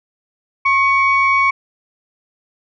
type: tone pair together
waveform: sine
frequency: 1087 / 2248 Hz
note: C#6 / C#7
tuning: -34 / +24 cents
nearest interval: octave + minor second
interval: 1258 cents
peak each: -13 dBFS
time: 0.65-1.51 s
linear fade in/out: 10 ms
effects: tanh soft clip ceiling -5 dBFS